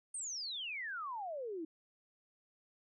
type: exponential sweep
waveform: sine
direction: down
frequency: 9030 to 306.9 Hz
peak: -39 dBFS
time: 0.14-1.65 s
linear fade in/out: 5 ms
effects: none